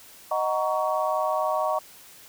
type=chord; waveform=sine; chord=D# minor seventh; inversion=none; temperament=just; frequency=622.3 / 746.7 / 933.4 / 1120.1 Hz; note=D#5 / F#5 / A#5 / C#6; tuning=0 / +16 / +2 / +18 cents; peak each=-26 / -29 / -30 / -28 dBFS; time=0.31-1.79 s; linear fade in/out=5 ms; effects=white hiss -49 dBFS RMS until 2.28 s